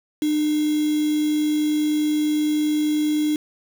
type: tone with quantisation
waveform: sine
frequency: 302.4 Hz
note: D#4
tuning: 49 cents flat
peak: -18 dBFS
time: 0.22-3.36 s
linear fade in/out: 2 ms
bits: 5
effects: none